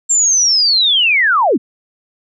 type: linear sweep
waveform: sine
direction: down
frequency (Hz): 7459 to 175.8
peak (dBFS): -9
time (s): 0.09-1.58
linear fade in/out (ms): 20
effects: none